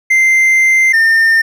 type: tone pair in turn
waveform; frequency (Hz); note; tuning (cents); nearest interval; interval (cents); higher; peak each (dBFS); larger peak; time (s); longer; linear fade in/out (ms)
triangle; 2084 / 1809.5; C7 / A6; -7 / +48; major second; 245; first; -5; neither; 0.1-0.93 / 0.93-1.42; first; 10
effects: none